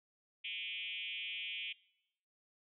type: tone with frequency modulation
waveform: sine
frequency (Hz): 2794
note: F7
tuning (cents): 0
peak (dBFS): -39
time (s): 0.44-1.73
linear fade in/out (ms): 10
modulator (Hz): 186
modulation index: 3
effects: noise-tail reverb RT60 0.8 s tail -22 dB re dry